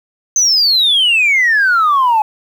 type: exponential sweep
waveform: sine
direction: down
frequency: 6290 to 841 Hz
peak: -7 dBFS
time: 0.36-2.22 s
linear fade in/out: 2 ms
effects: tanh soft clip ceiling -6 dBFS + 7-bit